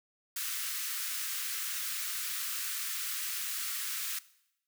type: high-pass noise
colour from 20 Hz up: white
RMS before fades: -36 dBFS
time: 0.36-4.19 s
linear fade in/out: 5 ms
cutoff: 1200 Hz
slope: 48 dB/octave
effects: noise-tail reverb RT60 0.8 s tail -19 dB re dry